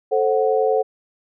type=chord; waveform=sine; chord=F# diminished; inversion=first; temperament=equal with one note detuned; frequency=440 / 530.6 / 740 Hz; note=A4 / C5 / F#5; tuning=0 / +24 / 0 cents; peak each=-18 / -20 / -22 dBFS; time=0.11-0.83 s; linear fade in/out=20 ms; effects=none